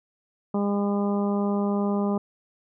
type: harmonic tone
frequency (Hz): 202.5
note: G#3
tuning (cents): -43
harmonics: 1 / 2 / 3 / 4 / 5 / 6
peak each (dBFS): -23 / -29 / -33 / -35 / -37 / -39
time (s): 0.54-2.18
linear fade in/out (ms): 5
effects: none